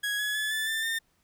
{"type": "tone with pitch steps", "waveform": "30% pulse", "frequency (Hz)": [1661.2, 1690.2, 1719.8, 1749.8, 1780.4, 1811.6], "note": ["G#6", "G#6", "A6", "A6", "A6", "A#6"], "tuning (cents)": [0, 30, -40, -10, 20, -50], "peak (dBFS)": -25, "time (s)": [0.03, 0.99], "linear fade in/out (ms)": 10, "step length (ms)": 160, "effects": ["pink hiss -70 dBFS RMS until 1.23 s"]}